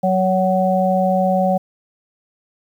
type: harmonic tone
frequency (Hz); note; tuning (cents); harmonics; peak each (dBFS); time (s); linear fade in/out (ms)
186.8; F#3; +17; 1 / 3 / 4; -18 / -18 / -18; 0.03-1.58; 10
effects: 8-bit